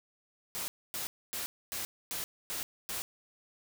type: noise bursts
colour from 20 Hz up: white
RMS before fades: -37 dBFS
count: 7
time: 0.55-3.02 s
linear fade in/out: 0 ms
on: 130 ms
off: 260 ms
effects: none

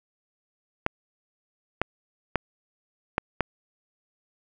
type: clicks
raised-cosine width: 0.5 ms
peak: -7 dBFS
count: 5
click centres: 0.864 / 1.816 / 2.357 / 3.181 / 3.407 s
effects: none

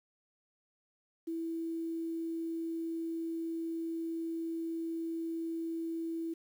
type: tone with quantisation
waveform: sine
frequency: 329.6 Hz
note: E4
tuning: in tune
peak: -34 dBFS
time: 1.27-6.34 s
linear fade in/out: 10 ms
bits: 10
effects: none

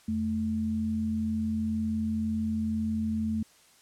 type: tone pair together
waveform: sine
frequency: 87 / 219.5 Hz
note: F2 / A3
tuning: -6 / -4 cents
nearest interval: octave + major third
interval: 1602 cents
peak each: -35 / -27 dBFS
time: 0.08-3.43 s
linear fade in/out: 5 ms
effects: white hiss -59 dBFS RMS until 3.81 s + low-pass 10000 Hz 12 dB/octave

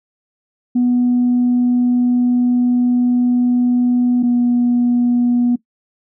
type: tone pair in turn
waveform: sine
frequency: 245.7 / 242.6 Hz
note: B3 / B3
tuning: -9 / -31 cents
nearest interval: unison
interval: 22 cents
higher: first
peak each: -10 dBFS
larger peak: neither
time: 0.75-4.23 / 4.23-5.56 s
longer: first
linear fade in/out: 10 ms
effects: noise-tail reverb RT60 0.1 s tail -18 dB re dry + tanh soft clip ceiling -8 dBFS

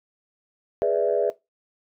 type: chord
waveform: sine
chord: E dominant seventh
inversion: first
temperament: equal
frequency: 415.3 / 493.9 / 587.3 / 659.3 Hz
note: G#4 / B4 / D5 / E5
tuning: 0 / 0 / 0 / 0 cents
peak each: -24 dBFS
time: 0.82-1.3 s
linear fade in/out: 0 ms
effects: noise-tail reverb RT60 0.2 s tail -19 dB re dry + tanh soft clip ceiling -10 dBFS

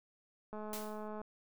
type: click train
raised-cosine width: 1 ms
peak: -32 dBFS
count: 147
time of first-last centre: 0.53-1.215 s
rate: 213 Hz
type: noise with exponential decay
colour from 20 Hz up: white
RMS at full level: -41 dBFS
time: 0.73-1.08 s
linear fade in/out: 2 ms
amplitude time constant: 74 ms
effects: none

